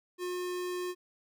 square tone, 359.6 Hz, F#4, 49 cents flat, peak -34 dBFS, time 0.18-0.95 s, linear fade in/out 50 ms, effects none

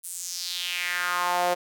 sawtooth tone with high-pass filter sweep, 177.5 Hz, F3, 28 cents sharp, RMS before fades -28 dBFS, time 0.03-1.55 s, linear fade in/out 20 ms, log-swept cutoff 10000 to 560 Hz, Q 3.2, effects none

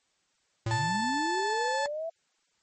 square tone with exponential decay, 113 Hz, A2, 47 cents sharp, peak -27 dBFS, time 0.66-1.26 s, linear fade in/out 5 ms, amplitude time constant 130 ms
30% pulse tone with pitch glide, 880 to 871.4 Hz, A5 to A5, 0 to -17 cents, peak -25 dBFS, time 0.71-1.86 s, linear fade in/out 0 ms, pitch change -17 cents, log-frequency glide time 0.92-1.65 s
sine linear sweep, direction up, 103.83 to 671 Hz, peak -31 dBFS, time 0.72-2.1 s, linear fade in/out 10 ms
effects white hiss -72 dBFS RMS until 2.62 s + MP3 32 kbps

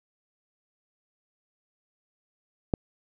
click, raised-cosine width 2 ms, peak -10 dBFS, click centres 2.738 s, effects none

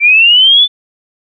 sine linear sweep, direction up, 2319 to 3520 Hz, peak -3 dBFS, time 0-0.68 s, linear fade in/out 50 ms, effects none

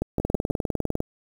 two click trains, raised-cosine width 2 ms, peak -11 / -11 dBFS, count 4 / 17, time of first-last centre 0.02-0.509 / 0.2-1.004 s, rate 6.14 / 19.9 Hz, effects 7-bit

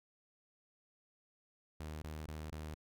sawtooth tone bursts, 77.2 Hz, D#2, 13 cents flat, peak -39 dBFS, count 4, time 1.8-2.743 s, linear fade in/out 0 ms, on 220 ms, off 21 ms, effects none

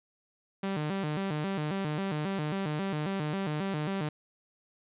sawtooth tone with vibrato, 171.7 Hz, F3, 29 cents flat, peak -26 dBFS, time 0.63-4.09 s, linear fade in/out 5 ms, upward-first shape square, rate 3.7 Hz, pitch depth 220 cents each way, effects resampled to 8000 Hz + 11-bit

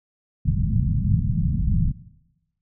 white low-pass noise, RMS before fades -21 dBFS, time 0.45-1.92 s, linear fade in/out 10 ms, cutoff 190 Hz, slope 48 dB/octave, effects noise-tail reverb RT60 0.9 s tail -17 dB re dry

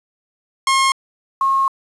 sawtooth / sine tone pair in turn, 1074 / 1081.5 Hz, C6 / C#6, +45 / -43 cents, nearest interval unison, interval 12 cents, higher second, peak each -9 / -13 dBFS, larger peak first, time 0.67-0.92 / 1.41-1.68 s, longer second, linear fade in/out 2 ms, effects resampled to 24000 Hz + 7-bit

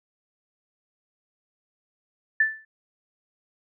sine tone with exponential decay, 1760 Hz, A6, in tune, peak -14 dBFS, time 2.4-2.65 s, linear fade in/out 5 ms, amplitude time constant 53 ms, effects none

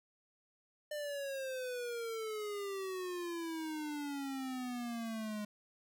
square exponential sweep, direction down, 601 to 207.7 Hz, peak -39 dBFS, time 0.91-5.45 s, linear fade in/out 5 ms, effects none

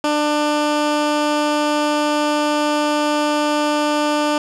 15% pulse tone with low-pass filter, 297.8 Hz, D4, 24 cents sharp, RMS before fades -18 dBFS, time 0.04-4.38 s, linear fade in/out 2 ms, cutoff 7600 Hz, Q 0.68, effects none

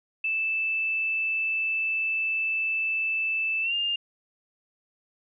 sine tone with pitch glide, 2637 to 2810 Hz, E7 to F7, 0 to +10 cents, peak -24 dBFS, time 0.24-3.96 s, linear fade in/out 5 ms, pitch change +110 cents, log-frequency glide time 3.62-3.74 s, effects none

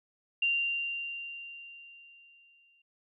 sine tone with exponential decay, 2776 Hz, F7, 11 cents flat, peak -24 dBFS, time 0.42-2.82 s, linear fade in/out 5 ms, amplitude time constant 520 ms, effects none

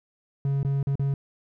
triangle tone with dropouts, 138.59 Hz, C#3, in tune, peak -20 dBFS, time 0.45-1.14 s, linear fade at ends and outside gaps 2 ms, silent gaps 0.631-0.648 / 0.829-0.87 / 0.955-0.995 s, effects none

